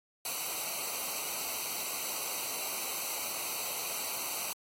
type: noise with comb filter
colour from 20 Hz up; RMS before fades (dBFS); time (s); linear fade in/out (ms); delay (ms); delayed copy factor
white; -36; 0.25-4.53; 2; 0.58; -0.85
effects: AAC 48 kbps